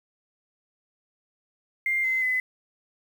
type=tone with pitch steps; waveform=sine; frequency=2100 / 2060 / 2021 Hz; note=C7 / C7 / B6; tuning=+6 / -28 / +39 cents; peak=-22 dBFS; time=1.86-2.4 s; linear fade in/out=2 ms; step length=180 ms; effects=8-bit